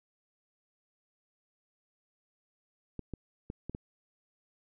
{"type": "clicks", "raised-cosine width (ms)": 3, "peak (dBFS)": -25, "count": 5, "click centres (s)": [2.993, 3.137, 3.501, 3.696, 3.749], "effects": []}